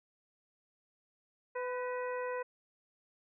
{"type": "harmonic tone with a mistuned harmonic", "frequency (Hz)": 499.4, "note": "B4", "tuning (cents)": 19, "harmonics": [1, 2, 3, 4, 5], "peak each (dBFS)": [-36, -41, -46, -47, -52], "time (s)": [1.55, 2.43], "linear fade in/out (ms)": 10, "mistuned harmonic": 4, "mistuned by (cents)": -53, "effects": []}